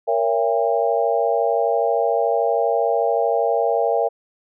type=chord; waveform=sine; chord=A# diminished seventh; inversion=none; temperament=just; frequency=466.2 / 559.4 / 671.3 / 805.5 Hz; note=A#4 / C#5 / E5 / G5; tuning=0 / +16 / +31 / +47 cents; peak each=-21 / -23 / -21 / -23 dBFS; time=0.07-4.09 s; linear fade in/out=20 ms; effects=none